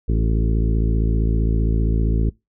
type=harmonic tone with a mistuned harmonic; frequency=55.3 Hz; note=A1; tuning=9 cents sharp; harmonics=1 / 2 / 3 / 4 / 5 / 6 / 7 / 8; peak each=-17 / -23 / -27 / -29 / -31 / -33 / -34 / -35 dBFS; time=0.08-2.3 s; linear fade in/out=10 ms; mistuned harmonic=7; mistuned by=-19 cents; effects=noise-tail reverb RT60 0.2 s tail -23 dB re dry